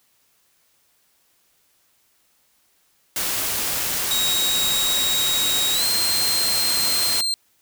white noise, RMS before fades -24 dBFS, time 3.16-7.21 s, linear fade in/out 2 ms
35% pulse tone with pitch glide, 3800 to 4168 Hz, A#7 to C8, +33 to -7 cents, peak -19 dBFS, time 4.11-7.34 s, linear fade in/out 0 ms, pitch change +160 cents, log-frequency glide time 5.73-5.84 s
effects white hiss -63 dBFS RMS until 7.61 s

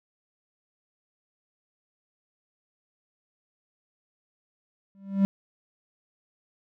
triangle tone with exponential growth, 196 Hz, G3, in tune, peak -13 dBFS, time 4.95-5.25 s, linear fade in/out 0 ms, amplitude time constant 65 ms, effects none

